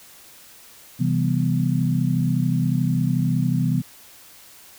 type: chord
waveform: sine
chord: C major seventh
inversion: none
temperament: equal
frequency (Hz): 130.81 / 164.81 / 196 / 246.9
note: C3 / E3 / G3 / B3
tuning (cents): 0 / 0 / 0 / 0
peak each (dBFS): -22 / -22 / -27 / -25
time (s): 0.99-3.82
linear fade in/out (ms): 20
effects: white hiss -47 dBFS RMS until 4.78 s